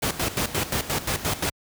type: noise with tremolo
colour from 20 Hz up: pink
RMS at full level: -24 dBFS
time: 0.02-1.5 s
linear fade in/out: 10 ms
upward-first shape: square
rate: 5.7 Hz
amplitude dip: 75%
effects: high-pass 60 Hz 12 dB/octave